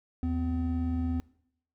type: tone pair together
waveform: triangle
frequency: 78.9 / 254.4 Hz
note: D#2 / C4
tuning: +25 / -48 cents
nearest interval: octave + minor sixth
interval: 2027 cents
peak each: -28 dBFS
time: 0.23-1.2 s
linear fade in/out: 0 ms
effects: noise-tail reverb RT60 0.7 s tail -22 dB re dry